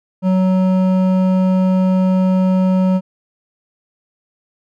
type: tone with hard clipping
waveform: triangle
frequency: 186.5 Hz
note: F#3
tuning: 14 cents sharp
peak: -13 dBFS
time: 0.22-3.01 s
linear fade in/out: 50 ms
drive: 14 dB
effects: none